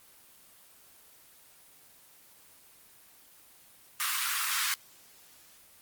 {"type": "high-pass noise", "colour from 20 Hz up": "pink", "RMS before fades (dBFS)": -30, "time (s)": [4, 4.74], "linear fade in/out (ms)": 0, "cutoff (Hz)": 1100, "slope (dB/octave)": 48, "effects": ["white hiss -57 dBFS RMS until 5.81 s", "Opus 24 kbps"]}